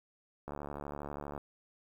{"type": "click train", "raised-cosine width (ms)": 1, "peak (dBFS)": -27, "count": 66, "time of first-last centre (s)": [0.48, 1.378], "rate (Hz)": 72.4, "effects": ["10-bit"]}